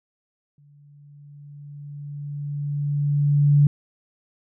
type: tone with exponential growth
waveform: sine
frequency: 144.6 Hz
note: D3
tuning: 27 cents flat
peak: -11 dBFS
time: 0.58-3.67 s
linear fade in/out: 2 ms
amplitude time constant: 670 ms
effects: none